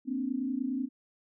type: tone cluster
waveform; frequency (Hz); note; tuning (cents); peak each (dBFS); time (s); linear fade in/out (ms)
sine; 233.8 / 260.3 / 290.4; A#3 / C4 / D4; +5 / -9 / -19; -37 / -31 / -36; 0.05-0.89; 50
effects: none